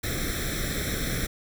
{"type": "noise with comb filter", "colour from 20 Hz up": "pink", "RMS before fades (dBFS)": -29, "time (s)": [0.03, 1.27], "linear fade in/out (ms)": 10, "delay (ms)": 0.53, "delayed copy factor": 1, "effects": []}